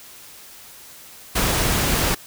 pink noise, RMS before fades -20 dBFS, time 1.35-2.15 s, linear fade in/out 10 ms, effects white hiss -43 dBFS RMS until 2.26 s

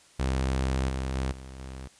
sawtooth tone with level steps, 65.7 Hz, C2, 8 cents sharp, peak -21 / -25 / -23 / -37 / -34 dBFS, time 0.19-1.88 s, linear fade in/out 10 ms, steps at 0.89 / 1.15 / 1.32 / 1.59 s, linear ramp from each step 2 ms, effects white hiss -57 dBFS RMS until 1.99 s + resampled to 22050 Hz

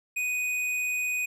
sine tone with hard clipping, 2489 Hz, D#7, in tune, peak -28 dBFS, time 0.16-1.26 s, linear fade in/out 10 ms, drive 10 dB, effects none

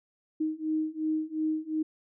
sine beating tone pair, 311.1 / 313.9 Hz, D#4 / D#4, 0 / +15 cents, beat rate 2.8 Hz, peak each -31 / -30 dBFS, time 0.4-1.83 s, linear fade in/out 10 ms, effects none

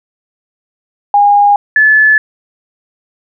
sine tone pair in turn, 816 / 1729 Hz, G#5 / A6, -31 / -31 cents, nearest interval octave + minor second, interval 1300 cents, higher second, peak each -4 dBFS, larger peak neither, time 1.14-1.56 / 1.76-2.18 s, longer neither, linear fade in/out 2 ms, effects none

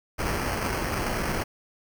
pink noise with sample-and-hold, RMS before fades -28 dBFS, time 0.18-1.44 s, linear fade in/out 20 ms, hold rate 3675 Hz, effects none

